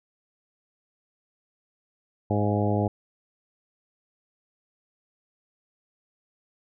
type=harmonic tone with a mistuned harmonic; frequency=103.83 Hz; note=G#2; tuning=in tune; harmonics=1 / 2 / 3 / 4 / 5 / 6 / 7 / 8; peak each=-25 / -28 / -30 / -31 / -32 / -33 / -33 / -34 dBFS; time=2.3-2.88 s; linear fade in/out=5 ms; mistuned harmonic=7; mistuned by=-30 cents; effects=none